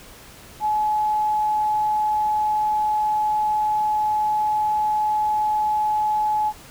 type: tone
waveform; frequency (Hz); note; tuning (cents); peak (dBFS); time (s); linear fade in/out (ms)
sine; 851; G#5; +42; -18; 0.6-6.53; 50
effects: pink hiss -44 dBFS RMS until 6.7 s